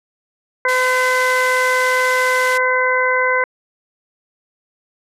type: harmonic tone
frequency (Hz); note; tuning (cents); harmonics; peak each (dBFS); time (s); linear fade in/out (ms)
509; C5; -48; 1 / 2 / 3 / 4; -19 / -19 / -19 / -19; 0.65-3.44; 2
type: band-pass noise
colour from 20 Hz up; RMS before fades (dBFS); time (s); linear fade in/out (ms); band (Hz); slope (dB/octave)
pink; -29; 0.68-2.58; 10; 1900 to 11000; 12
effects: resampled to 32000 Hz